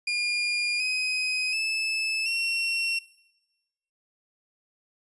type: tone with pitch steps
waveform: 30% pulse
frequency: 2418 / 2516 / 2619 / 2725 Hz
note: D7 / D#7 / E7 / F7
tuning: +50 / +19 / -12 / -43 cents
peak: -22 dBFS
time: 0.07-2.99 s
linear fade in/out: 5 ms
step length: 730 ms
effects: noise-tail reverb RT60 1.0 s tail -20 dB re dry + resampled to 24000 Hz